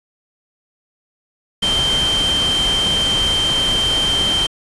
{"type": "tone in noise", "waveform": "sine", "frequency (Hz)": 3136, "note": "G7", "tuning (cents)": 0, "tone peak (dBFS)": -15, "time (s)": [1.62, 4.47], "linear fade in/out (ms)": 10, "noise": "pink", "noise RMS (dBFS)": -23, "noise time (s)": [1.62, 4.47], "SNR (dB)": 5, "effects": ["resampled to 24000 Hz"]}